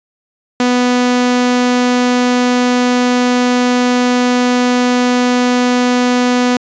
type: tone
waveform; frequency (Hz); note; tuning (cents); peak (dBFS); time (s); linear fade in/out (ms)
sawtooth; 247.3; B3; +3; -6; 0.6-6.57; 2
effects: resampled to 16000 Hz